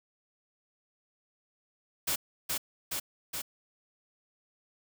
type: noise with echo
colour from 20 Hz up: white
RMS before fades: -30 dBFS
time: 2.07-2.16 s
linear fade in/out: 10 ms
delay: 420 ms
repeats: 3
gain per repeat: -2 dB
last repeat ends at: 3.42 s
effects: none